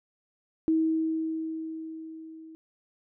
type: tone with level ramp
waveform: sine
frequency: 320.4 Hz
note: E4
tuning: 49 cents flat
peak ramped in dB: -20 to -44 dBFS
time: 0.68-2.55 s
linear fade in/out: 0 ms
effects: none